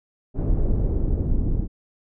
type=noise with low-pass filter sweep; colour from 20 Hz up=brown; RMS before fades=-21 dBFS; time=0.34-1.68 s; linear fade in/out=50 ms; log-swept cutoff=500 to 290 Hz; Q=1.1; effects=none